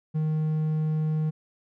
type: tone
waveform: triangle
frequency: 155.56 Hz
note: D#3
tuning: in tune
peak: -21 dBFS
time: 0.14-1.31 s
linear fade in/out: 20 ms
effects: none